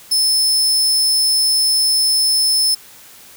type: tone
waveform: sawtooth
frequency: 5250 Hz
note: E8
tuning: 8 cents flat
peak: -10 dBFS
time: 0.11-2.75 s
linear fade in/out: 10 ms
effects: white hiss -42 dBFS RMS until 3.36 s